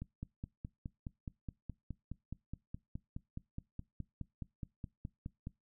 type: click train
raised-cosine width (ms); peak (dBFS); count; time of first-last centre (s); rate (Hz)
5; -29; 27; 0.02-5.471; 4.77
effects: noise-tail reverb RT60 0.2 s tail -22 dB re dry